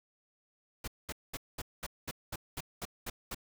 pink noise bursts, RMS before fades -39 dBFS, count 11, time 0.84-3.347 s, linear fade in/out 5 ms, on 37 ms, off 210 ms, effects none

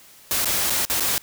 white noise with dropouts, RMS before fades -22 dBFS, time 0.31-1.18 s, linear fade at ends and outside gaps 0 ms, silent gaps 0.446-0.456 / 0.698-0.704 / 0.851-0.899 / 0.998-1.006 s, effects white hiss -49 dBFS RMS until 1.22 s

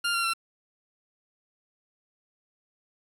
20% pulse tone with pitch steps, 1400 / 1376.7 / 1353.9 Hz, F6 / F6 / E6, +4 / -25 / +46 cents, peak -20 dBFS, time 0.04-0.337 s, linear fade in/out 10 ms, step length 99 ms, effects resampled to 32000 Hz + 8-bit

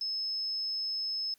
sine tone, 5200 Hz, E8, 24 cents flat, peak -31 dBFS, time 0.01-1.34 s, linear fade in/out 2 ms, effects white hiss -68 dBFS RMS until 1.38 s

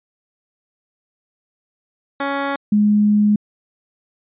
10% pulse / sine tone pair in turn, 278.7 / 208.8 Hz, C#4 / G#3, +9 / +10 cents, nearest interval perfect fourth, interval 499 cents, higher first, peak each -11 dBFS, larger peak neither, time 2.2-2.56 / 2.72-3.36 s, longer second, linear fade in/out 5 ms, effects resampled to 8000 Hz

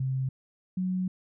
sine tone pair in turn, 131.8 / 184.63 Hz, C3 / F#3, +13 / -3 cents, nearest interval tritone, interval 584 cents, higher second, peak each -26 dBFS, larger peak neither, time 0-0.29 / 0.77-1.08 s, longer second, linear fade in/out 5 ms, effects none

